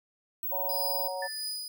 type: tone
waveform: sine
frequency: 15740 Hz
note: B9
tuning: 7 cents flat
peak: -30 dBFS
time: 0.43-1.08 s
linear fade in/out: 5 ms
type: chord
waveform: sine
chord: F# major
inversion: second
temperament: equal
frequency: 554.4 / 740 / 932.3 Hz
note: C#5 / F#5 / A#5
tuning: 0 / 0 / 0 cents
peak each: -35 / -38 / -38 dBFS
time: 0.51-1.28 s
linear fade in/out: 20 ms
type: tone with tremolo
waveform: sawtooth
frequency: 4963 Hz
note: D#8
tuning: 5 cents flat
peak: -29 dBFS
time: 0.69-1.68 s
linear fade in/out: 2 ms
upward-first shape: triangle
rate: 1.6 Hz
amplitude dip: 80%
type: tone with exponential decay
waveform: sine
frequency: 1760 Hz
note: A6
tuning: in tune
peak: -32 dBFS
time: 1.22-1.57 s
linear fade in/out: 5 ms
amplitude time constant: 76 ms
effects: none